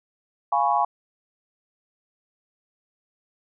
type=chord; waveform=sine; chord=C# dominant seventh; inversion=first; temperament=equal; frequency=698.5 / 830.6 / 987.8 / 1108.7 Hz; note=E#5 / G#5 / B5 / C#6; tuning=0 / 0 / 0 / 0 cents; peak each=-25 / -22 / -25 / -25 dBFS; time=0.52-0.85 s; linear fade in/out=5 ms; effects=none